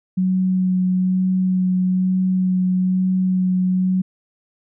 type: tone with vibrato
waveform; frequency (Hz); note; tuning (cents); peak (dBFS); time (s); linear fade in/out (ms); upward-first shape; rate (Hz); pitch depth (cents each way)
sine; 185; F#3; 0; -15; 0.17-4.02; 10; sine; 1.1; 11
effects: none